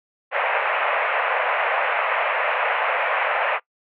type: band-pass noise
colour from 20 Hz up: pink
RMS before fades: -22 dBFS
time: 0.31-3.6 s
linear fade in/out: 50 ms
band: 530 to 2600 Hz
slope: 48 dB/octave
effects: noise-tail reverb RT60 0.1 s tail -21 dB re dry